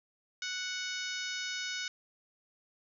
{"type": "harmonic tone", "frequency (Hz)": 740, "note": "F#5", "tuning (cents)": 0, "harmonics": [2, 3, 4, 5, 6, 7, 8, 9], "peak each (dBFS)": [-40, -42, -44, -42, -47, -43, -46, -49], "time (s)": [0.42, 1.88], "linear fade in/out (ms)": 2, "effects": []}